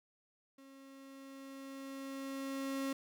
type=tone with level ramp; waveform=35% pulse; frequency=271.2 Hz; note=C#4; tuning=38 cents flat; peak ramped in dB=-54 to -33 dBFS; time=0.58-2.93 s; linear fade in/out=5 ms; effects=none